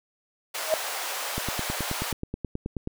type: high-pass noise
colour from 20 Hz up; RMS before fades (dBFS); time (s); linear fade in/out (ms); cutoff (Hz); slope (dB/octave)
pink; -32; 0.54-2.13; 10; 570; 24
type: tone with exponential growth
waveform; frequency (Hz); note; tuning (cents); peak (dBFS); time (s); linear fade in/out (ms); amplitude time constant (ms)
sine; 631; D#5; +24; -15; 0.63-0.74; 1; 23
type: click train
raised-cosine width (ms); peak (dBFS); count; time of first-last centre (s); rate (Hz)
3; -17; 15; 1.38-2.874; 9.37
effects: none